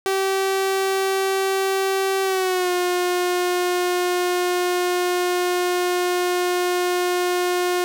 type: tone with pitch glide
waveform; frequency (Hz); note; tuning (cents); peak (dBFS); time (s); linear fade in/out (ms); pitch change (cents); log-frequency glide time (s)
sawtooth; 385.7 to 357.8; G4 to F4; -28 to +42; -15; 0.06-7.84; 0; -130; 2.23-2.71
effects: none